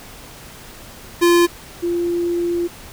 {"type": "tone pair in turn", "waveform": ["square", "sine"], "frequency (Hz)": [345.7, 345.7], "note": ["F4", "F4"], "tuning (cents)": [-18, -18], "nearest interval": "unison", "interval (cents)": 0, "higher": "neither", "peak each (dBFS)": [-11, -17], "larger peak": "first", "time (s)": [[1.21, 1.47], [1.82, 2.68]], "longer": "second", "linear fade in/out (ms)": 20, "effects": ["pink hiss -39 dBFS RMS until 2.92 s"]}